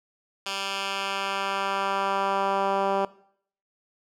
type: tone with band-pass filter sweep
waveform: 10% pulse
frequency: 196 Hz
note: G3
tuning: in tune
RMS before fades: -27 dBFS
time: 0.46-3.05 s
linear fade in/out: 2 ms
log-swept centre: 3600 to 640 Hz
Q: 0.98
effects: noise-tail reverb RT60 0.6 s tail -19 dB re dry